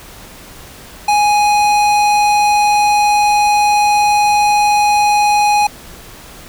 sine tone with hard clipping, 831 Hz, G#5, 1 cent sharp, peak -11 dBFS, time 1.08-5.67 s, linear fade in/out 5 ms, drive 17 dB, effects pink hiss -36 dBFS RMS until 6.48 s

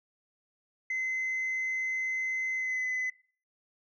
sine tone with pitch glide, 2052 to 2021 Hz, C7 to B6, -34 to +39 cents, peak -27 dBFS, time 0.9-3.1 s, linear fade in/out 5 ms, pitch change -27 cents, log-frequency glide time 2.55-2.84 s, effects noise-tail reverb RT60 0.4 s tail -19 dB re dry + tanh soft clip ceiling -27 dBFS

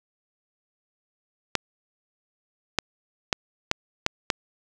clicks, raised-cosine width 0.2 ms, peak -3 dBFS, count 6, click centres 1.553 / 2.787 / 3.328 / 3.714 / 4.064 / 4.302 s, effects none

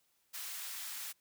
white high-pass noise, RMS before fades -43 dBFS, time 0.33-1.13 s, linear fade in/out 20 ms, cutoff 1100 Hz, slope 12 dB/octave, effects white hiss -75 dBFS RMS until 1.2 s

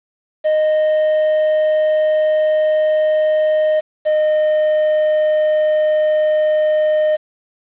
triangle tone pair in turn, 618 / 614.4 Hz, D#5 / D#5, -12 / -22 cents, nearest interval unison, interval 10 cents, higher first, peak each -10 dBFS, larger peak neither, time 0.44-3.81 / 4.05-7.17 s, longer first, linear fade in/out 20 ms, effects resampled to 8000 Hz + 7-bit

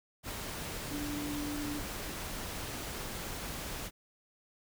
sine tone in noise, 293.1 Hz, D4, 3 cents flat, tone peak -36 dBFS, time 0.89-1.82 s, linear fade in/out 50 ms, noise pink, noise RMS -40 dBFS, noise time 0.23-3.91 s, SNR +1 dB, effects none

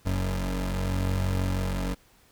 25% pulse tone pair together, 46.13 / 93 Hz, F#1 / F#2, -4 / +9 cents, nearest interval octave, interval 1213 cents, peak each -24 / -25 dBFS, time 0.05-1.95 s, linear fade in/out 20 ms, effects pink hiss -60 dBFS RMS until 2.31 s

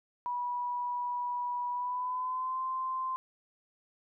sine tone with pitch glide, 976 to 1040 Hz, B5 to C6, -21 to -11 cents, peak -31 dBFS, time 0.26-3.16 s, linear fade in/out 0 ms, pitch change +110 cents, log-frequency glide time 1.7-2.6 s, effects none

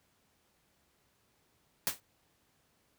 white noise with exponential decay, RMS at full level -27 dBFS, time 1.87-2 s, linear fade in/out 0 ms, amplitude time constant 28 ms, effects pink hiss -72 dBFS RMS until 2.98 s + high-pass 60 Hz 12 dB/octave

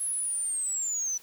sine linear sweep, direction down, 10820 to 5900 Hz, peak -26 dBFS, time 0-1.18 s, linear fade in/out 10 ms, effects tanh soft clip ceiling -25 dBFS + white hiss -54 dBFS RMS until 1.22 s

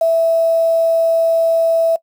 sine tone with quantisation, 659.3 Hz, E5, in tune, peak -10 dBFS, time 0.01-1.96 s, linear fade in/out 5 ms, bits 6, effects noise-tail reverb RT60 0.1 s tail -21 dB re dry

